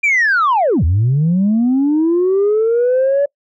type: linear two-way sweep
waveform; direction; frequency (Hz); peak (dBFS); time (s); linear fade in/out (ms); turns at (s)
sine; down then up; 2405 to 75.5 to 575; -9; 0.03-3.26; 10; 0.84
effects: noise-tail reverb RT60 0.1 s tail -24 dB re dry + tanh soft clip ceiling -8 dBFS